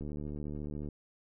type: click train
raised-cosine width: 3 ms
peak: -28 dBFS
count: 66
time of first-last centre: 0.01-0.887 s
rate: 74.1 Hz
effects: none